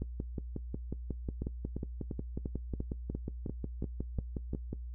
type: two click trains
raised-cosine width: 3 ms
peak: -23 / -23 dBFS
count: 10 / 27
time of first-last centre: 1.42-4.534 / 0.02-4.73 s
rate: 2.89 / 5.52 Hz
effects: noise-tail reverb RT60 0.1 s tail -18 dB re dry + added 60 Hz sine -39 dBFS peak until 4.94 s